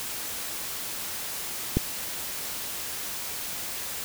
click, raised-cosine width 3 ms, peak -8 dBFS, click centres 1.77 s, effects white hiss -34 dBFS RMS until 4.04 s

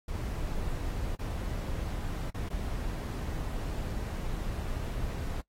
brown noise with dropouts, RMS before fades -34 dBFS, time 0.08-5.41 s, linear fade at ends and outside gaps 5 ms, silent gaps 1.153-1.19 / 2.303-2.343 / 2.487-2.501 s, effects noise-tail reverb RT60 0.1 s tail -19 dB re dry + AAC 48 kbps

